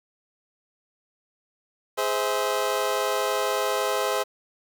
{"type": "chord", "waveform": "25% pulse", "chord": "Ab augmented", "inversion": "none", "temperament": "just", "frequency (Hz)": [415.3, 519.1, 648.9], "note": ["Ab4", "C5", "E5"], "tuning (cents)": [0, -14, -27], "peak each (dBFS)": [-24, -23, -25], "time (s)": [1.97, 4.24], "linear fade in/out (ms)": 20, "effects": ["8-bit"]}